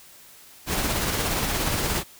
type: noise with tremolo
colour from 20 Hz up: pink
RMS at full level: -24 dBFS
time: 0.66-2.04 s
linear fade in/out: 50 ms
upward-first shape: sine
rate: 17 Hz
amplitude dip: 30%
effects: white hiss -49 dBFS RMS until 2.19 s